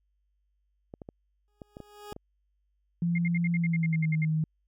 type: clicks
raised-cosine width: 2 ms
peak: -28 dBFS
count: 8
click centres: 0.939 / 1.018 / 1.089 / 1.618 / 1.769 / 1.803 / 2.124 / 2.164 s
type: tone with exponential growth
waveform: 20% pulse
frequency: 414.6 Hz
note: G#4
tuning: 3 cents flat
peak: -34 dBFS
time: 1.48-2.13 s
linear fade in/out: 0 ms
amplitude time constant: 140 ms
type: tone with pitch glide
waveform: sine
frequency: 171.2 to 156.99 Hz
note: F3 to D#3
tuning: -34 to +16 cents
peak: -24 dBFS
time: 3.02-4.44 s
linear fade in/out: 2 ms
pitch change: -150 cents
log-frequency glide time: 3.54-4.12 s
type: tone bursts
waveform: sine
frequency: 2117 Hz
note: C7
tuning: 20 cents sharp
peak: -31 dBFS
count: 12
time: 3.15-4.25 s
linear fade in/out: 5 ms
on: 33 ms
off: 64 ms
effects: added 50 Hz sine -70 dBFS peak until 4.67 s